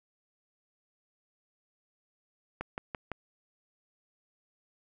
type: click train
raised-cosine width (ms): 0.5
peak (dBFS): -20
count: 4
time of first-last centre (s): 2.61-3.117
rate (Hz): 5.92
effects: none